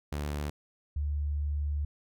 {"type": "tone pair in turn", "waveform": ["sawtooth", "sine"], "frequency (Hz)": [73.42, 73.14], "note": ["D2", "D2"], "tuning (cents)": [0, -7], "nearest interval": "unison", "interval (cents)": 7, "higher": "first", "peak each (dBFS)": -28, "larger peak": "neither", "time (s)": [[0.12, 0.5], [0.96, 1.85]], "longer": "second", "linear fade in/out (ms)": 5, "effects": []}